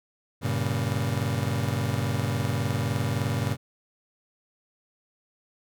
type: chord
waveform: 35% pulse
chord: G diminished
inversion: none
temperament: just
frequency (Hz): 98 / 117.6 / 141.12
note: G2 / Bb2 / Db3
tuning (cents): 0 / +16 / +31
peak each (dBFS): -28 / -27 / -28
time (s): 0.41-3.57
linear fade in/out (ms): 50
effects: none